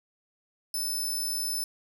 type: tone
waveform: 15% pulse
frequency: 5274 Hz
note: E8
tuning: in tune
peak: -23 dBFS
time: 0.74-1.64 s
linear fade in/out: 2 ms
effects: none